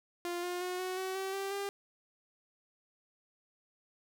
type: tone with pitch steps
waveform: sawtooth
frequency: 349.2 / 355.9 / 362.8 / 369.8 / 376.9 / 384.1 / 391.5 / 399 Hz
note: F4 / F4 / F#4 / F#4 / F#4 / G4 / G4 / G4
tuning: 0 / +33 / -34 / -1 / +32 / -35 / -2 / +31 cents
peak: -31 dBFS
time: 0.25-1.69 s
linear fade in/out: 0 ms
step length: 180 ms
effects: none